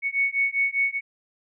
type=beating tone pair; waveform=sine; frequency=2217 / 2222 Hz; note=C#7 / C#7; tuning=0 / +4 cents; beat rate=5 Hz; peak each=-24 dBFS; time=0.02-1.01 s; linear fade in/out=50 ms; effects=none